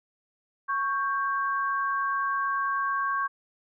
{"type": "tone pair together", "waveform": "sine", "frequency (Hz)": [1108.7, 1582.1], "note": ["C#6", "G6"], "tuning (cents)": [0, 16], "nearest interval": "tritone", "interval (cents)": 616, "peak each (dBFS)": [-26, -30], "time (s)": [0.68, 3.28], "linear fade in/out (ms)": 20, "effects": []}